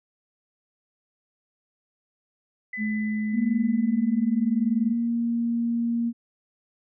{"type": "tone with exponential decay", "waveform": "sine", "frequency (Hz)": 2005, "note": "B6", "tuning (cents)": 26, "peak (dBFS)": -30, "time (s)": [2.73, 5.08], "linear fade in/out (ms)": 5, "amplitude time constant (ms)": 510}
{"type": "tone", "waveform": "sine", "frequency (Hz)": 213.7, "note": "G#3", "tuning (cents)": 50, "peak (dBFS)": -24, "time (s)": [2.77, 4.95], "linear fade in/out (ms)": 50}
{"type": "tone with pitch glide", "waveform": "sine", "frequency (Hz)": [236.5, 234.1], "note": ["A#3", "A#3"], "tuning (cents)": [25, 8], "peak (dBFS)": -22, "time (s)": [3.32, 6.13], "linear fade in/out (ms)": 50, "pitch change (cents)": -17, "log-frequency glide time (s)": [3.49, 3.9]}
{"effects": []}